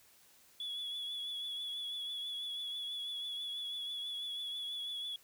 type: tone with vibrato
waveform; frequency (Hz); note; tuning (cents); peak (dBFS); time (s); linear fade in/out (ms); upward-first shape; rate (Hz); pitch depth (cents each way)
sine; 3396; G#7; +38; -36; 0.6-5.16; 2; triangle; 6.1; 38
effects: tanh soft clip ceiling -36 dBFS + white hiss -64 dBFS RMS until 5.23 s